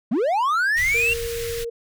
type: linear sweep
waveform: triangle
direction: up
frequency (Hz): 188.2 to 2794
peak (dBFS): -16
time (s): 0.11-1.14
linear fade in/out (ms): 10
type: band-stop noise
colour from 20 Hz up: pink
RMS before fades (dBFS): -32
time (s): 0.76-1.65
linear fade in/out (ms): 20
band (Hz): 120 to 1600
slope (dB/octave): 24
type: tone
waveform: sine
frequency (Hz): 466.2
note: A#4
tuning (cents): 0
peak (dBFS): -26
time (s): 0.94-1.7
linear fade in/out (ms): 10
effects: none